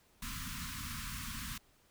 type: band-stop noise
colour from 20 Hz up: pink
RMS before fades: -42 dBFS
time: 0.22-1.58 s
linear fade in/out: 5 ms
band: 270 to 1000 Hz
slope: 96 dB/octave
effects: pink hiss -68 dBFS RMS until 1.9 s